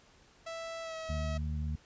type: tone with pitch glide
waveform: sawtooth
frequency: 659.3 to 643.5 Hz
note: E5 to E5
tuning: 0 to -42 cents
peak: -35 dBFS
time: 0.46-1.38 s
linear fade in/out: 10 ms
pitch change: -42 cents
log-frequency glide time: 0.82-0.96 s
type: harmonic tone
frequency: 75.8 Hz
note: D#2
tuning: 45 cents flat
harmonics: 1 / 2 / 3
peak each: -33 / -39 / -44 dBFS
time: 1.09-1.76 s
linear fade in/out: 5 ms
effects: pink hiss -62 dBFS RMS until 1.85 s + resampled to 16000 Hz